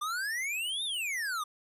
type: exponential two-way sweep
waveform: square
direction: up then down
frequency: 1174 to 3734 to 1174 Hz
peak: -32 dBFS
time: 0.01-1.44 s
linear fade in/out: 10 ms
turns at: 0.84 s
effects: resampled to 32000 Hz